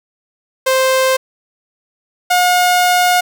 sawtooth tone pair in turn, 523.3 / 719.1 Hz, C5 / F#5, 0 / -50 cents, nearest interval tritone, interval 550 cents, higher second, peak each -7 / -6 dBFS, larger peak second, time 0.66-1.17 / 2.3-3.21 s, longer second, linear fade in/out 10 ms, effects none

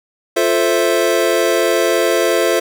square chord, F major seventh, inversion none, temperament equal, 349.2 / 440 / 523.3 / 659.3 Hz, F4 / A4 / C5 / E5, 0 / 0 / 0 / 0 cents, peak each -19 dBFS, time 0.36-2.6 s, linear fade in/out 10 ms, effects none

